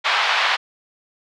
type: band-pass noise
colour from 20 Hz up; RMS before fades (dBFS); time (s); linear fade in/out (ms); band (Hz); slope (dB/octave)
pink; -19; 0.04-0.57; 20; 820 to 4000; 24
effects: none